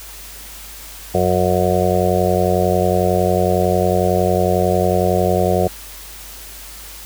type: harmonic tone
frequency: 91 Hz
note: F#2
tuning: 28 cents flat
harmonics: 1 / 2 / 4 / 5 / 6 / 7 / 8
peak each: -21 / -21 / -21 / -21 / -21 / -21 / -21 dBFS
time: 1.14-5.68 s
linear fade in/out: 10 ms
effects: added 50 Hz sine -39 dBFS peak until 7.05 s + white hiss -36 dBFS RMS until 7.05 s